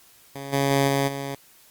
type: tone with level steps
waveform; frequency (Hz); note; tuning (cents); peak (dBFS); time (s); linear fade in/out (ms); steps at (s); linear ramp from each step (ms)
10% pulse; 138.59; C#3; 0; -25 / -12 / -10 / -12 / -21; 0.35-1.35; 5; 0.52 / 0.7 / 0.87 / 1.07; 20
effects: white hiss -54 dBFS RMS until 1.7 s + Opus 48 kbps